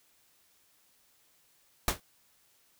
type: noise with exponential decay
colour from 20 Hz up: pink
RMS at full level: -22 dBFS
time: 1.88-2 s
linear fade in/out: 2 ms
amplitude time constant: 26 ms
effects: white hiss -67 dBFS RMS until 2.79 s